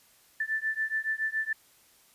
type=beating tone pair; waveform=sine; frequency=1760 / 1767.1 Hz; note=A6 / A6; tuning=0 / +7 cents; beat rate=7.1 Hz; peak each=-31 / -31 dBFS; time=0.4-1.53 s; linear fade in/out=5 ms; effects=white hiss -61 dBFS RMS until 2.14 s + resampled to 32000 Hz